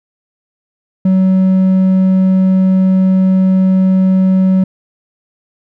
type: tone with hard clipping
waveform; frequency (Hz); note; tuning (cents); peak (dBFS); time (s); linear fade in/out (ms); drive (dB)
sine; 188.1; F#3; +29; -8; 1.05-4.64; 5; 3
effects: none